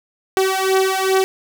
sawtooth beating tone pair, 380 / 382.5 Hz, F#4 / G4, +46 / -42 cents, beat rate 2.5 Hz, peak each -14 dBFS, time 0.37-1.24 s, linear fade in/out 0 ms, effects 8-bit

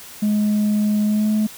sine tone with pitch glide, 210 to 214.2 Hz, G#3 to A3, +19 to -46 cents, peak -13 dBFS, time 0.22-1.47 s, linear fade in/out 10 ms, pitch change +35 cents, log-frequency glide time 1.04-1.32 s, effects tanh soft clip ceiling -14 dBFS + white hiss -39 dBFS RMS until 1.57 s

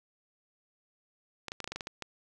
clicks, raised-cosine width 0.2 ms, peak -20 dBFS, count 10, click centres 1.483 / 1.519 / 1.603 / 1.643 / 1.676 / 1.72 / 1.76 / 1.808 / 1.871 / 2.023 s, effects none

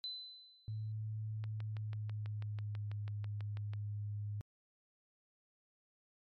sine tone with exponential decay, 4025 Hz, B7, 32 cents sharp, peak -38 dBFS, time 0.04-0.92 s, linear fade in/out 0 ms, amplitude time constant 190 ms
sine tone with pitch glide, 108.3 to 103.71 Hz, A2 to G#2, -27 to -2 cents, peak -38 dBFS, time 0.68-4.41 s, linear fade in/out 0 ms, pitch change -75 cents, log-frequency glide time 1.41-2.93 s
click train, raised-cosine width 0.3 ms, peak -35 dBFS, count 15, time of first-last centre 1.44-3.735 s, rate 6.1 Hz
effects MP3 64 kbps

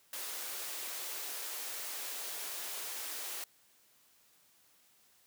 white high-pass noise, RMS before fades -41 dBFS, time 0.13-3.44 s, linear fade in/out 2 ms, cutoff 340 Hz, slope 24 dB/octave, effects white hiss -67 dBFS RMS until 5.26 s + high-pass 80 Hz 12 dB/octave

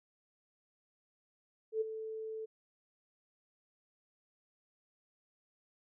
sine tone with ADSR envelope, 440 Hz, A4, in tune, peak -28 dBFS, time 1.72-2.46 s, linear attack 90 ms, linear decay 17 ms, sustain -11 dB, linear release 16 ms, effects none

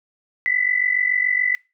sine tone pair together, 1974 / 2021 Hz, B6 / B6, -1 / +39 cents, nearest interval unison, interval 40 cents, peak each -20 dBFS, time 0.46-1.55 s, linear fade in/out 0 ms, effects noise-tail reverb RT60 0.3 s tail -24 dB re dry

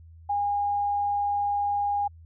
sine tone, 815 Hz, G#5, 33 cents flat, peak -23 dBFS, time 0.29-2.08 s, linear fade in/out 10 ms, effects added 82 Hz sine -46 dBFS peak until 2.25 s

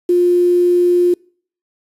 sine tone with quantisation, 353.5 Hz, F4, 21 cents sharp, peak -9 dBFS, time 0.09-1.14 s, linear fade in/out 5 ms, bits 6, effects noise-tail reverb RT60 0.5 s tail -26 dB re dry + resampled to 32000 Hz

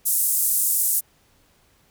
pink band-pass noise, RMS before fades -21 dBFS, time 0.05-1.01 s, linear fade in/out 20 ms, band 8900 to 16000 Hz, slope 24 dB/octave, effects pink hiss -60 dBFS RMS until 1.9 s

